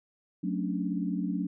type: chord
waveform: sine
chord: D major seventh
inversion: first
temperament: just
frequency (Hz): 183.54 / 220.2 / 275.3 / 293.7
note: F#3 / A3 / C#4 / D4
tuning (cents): -14 / +2 / -12 / 0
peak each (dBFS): -31 / -35 / -35 / -35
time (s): 0.43-1.47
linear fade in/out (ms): 10
effects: none